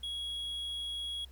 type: tone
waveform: triangle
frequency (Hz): 3322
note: G#7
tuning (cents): 0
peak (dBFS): -34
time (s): 0.03-1.25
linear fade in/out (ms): 5
effects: added 64 Hz sine -50 dBFS peak until 1.31 s + pink hiss -64 dBFS RMS until 1.31 s